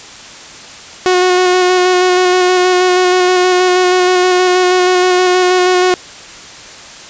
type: tone with vibrato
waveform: sawtooth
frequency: 364.3 Hz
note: F#4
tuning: 27 cents flat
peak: -4 dBFS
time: 1.06-5.94 s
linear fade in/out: 0 ms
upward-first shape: square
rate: 6.3 Hz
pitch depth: 14 cents each way
effects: white hiss -32 dBFS RMS until 7.09 s + resampled to 16000 Hz